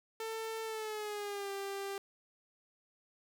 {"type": "tone with pitch glide", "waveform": "sawtooth", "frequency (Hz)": [446, 395.1], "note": ["A4", "G4"], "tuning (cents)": [23, 14], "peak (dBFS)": -34, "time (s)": [0.2, 1.98], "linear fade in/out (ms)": 2, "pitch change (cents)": -209, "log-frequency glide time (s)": [0.64, 1.51], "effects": []}